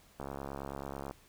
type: click train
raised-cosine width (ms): 1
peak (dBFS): -26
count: 64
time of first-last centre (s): 0.2-1.11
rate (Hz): 69.2
effects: pink hiss -62 dBFS RMS until 1.28 s